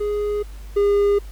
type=tone pair in turn; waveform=triangle; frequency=415.3 / 406 Hz; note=G#4 / G#4; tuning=0 / -39 cents; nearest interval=unison; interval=39 cents; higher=first; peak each=-18 / -12 dBFS; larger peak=second; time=0-0.43 / 0.76-1.19 s; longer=neither; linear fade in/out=10 ms; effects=added 50 Hz sine -33 dBFS peak until 1.31 s + pink hiss -49 dBFS RMS until 1.31 s